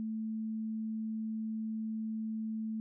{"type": "tone", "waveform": "sine", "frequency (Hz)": 220, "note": "A3", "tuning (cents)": 0, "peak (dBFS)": -34, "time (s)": [0, 2.8], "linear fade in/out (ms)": 0, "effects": []}